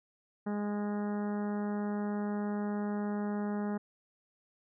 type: harmonic tone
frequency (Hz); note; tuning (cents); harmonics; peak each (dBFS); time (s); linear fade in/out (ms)
206.6; G#3; -9; 1 / 2 / 3 / 4 / 5 / 6 / 7 / 8 / 9; -32 / -40 / -45 / -44 / -51 / -51 / -52 / -55 / -57; 0.46-3.78; 10
effects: none